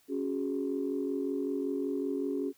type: chord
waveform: sine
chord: C# suspended fourth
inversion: none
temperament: equal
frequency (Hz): 277.2 / 370 / 415.3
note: C#4 / F#4 / G#4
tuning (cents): 0 / 0 / 0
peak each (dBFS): -32 / -35 / -35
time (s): 0.08-2.53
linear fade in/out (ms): 50
effects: tanh soft clip ceiling -21 dBFS + white hiss -66 dBFS RMS until 2.57 s